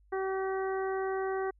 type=harmonic tone; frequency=382.8 Hz; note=G4; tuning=41 cents flat; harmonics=1 / 2 / 3 / 4 / 5; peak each=-31 / -37 / -41 / -43 / -45 dBFS; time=0.12-1.51 s; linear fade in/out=10 ms; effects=added 50 Hz sine -60 dBFS peak until 1.59 s